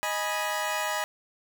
20% pulse chord, G# minor, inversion second, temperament equal with one note detuned, 622.3 / 830.6 / 978.1 Hz, D#5 / G#5 / B5, 0 / 0 / -17 cents, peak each -27 dBFS, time 0.03-1.04 s, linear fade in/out 0 ms, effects none

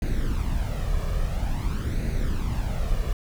brown noise with flanger, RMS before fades -25 dBFS, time 0.02-3.13 s, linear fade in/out 2 ms, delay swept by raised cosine 0.46 to 1.76 ms, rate 0.49 Hz, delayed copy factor +0.6, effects none

